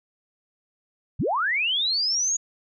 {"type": "linear sweep", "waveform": "sine", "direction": "up", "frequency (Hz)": [62.9, 6790], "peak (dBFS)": -21, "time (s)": [1.19, 2.37], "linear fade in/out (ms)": 10, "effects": []}